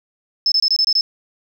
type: tone bursts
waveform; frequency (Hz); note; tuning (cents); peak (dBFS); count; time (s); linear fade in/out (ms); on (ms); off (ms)
triangle; 5240; E8; -11; -9; 7; 0.46-1.01; 2; 58; 24
effects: tanh soft clip ceiling -11 dBFS